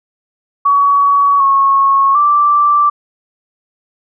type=tone with pitch steps; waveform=sine; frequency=1129 / 1097 / 1171 Hz; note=C#6 / C#6 / D6; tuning=+31 / -18 / -5 cents; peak=-7 dBFS; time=0.65-2.9 s; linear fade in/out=10 ms; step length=750 ms; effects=none